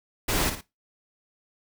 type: noise with echo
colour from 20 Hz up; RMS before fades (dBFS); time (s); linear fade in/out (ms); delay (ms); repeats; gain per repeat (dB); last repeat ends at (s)
pink; -25; 0.28-0.5; 10; 56; 2; -8; 0.612
effects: noise-tail reverb RT60 0.2 s tail -17 dB re dry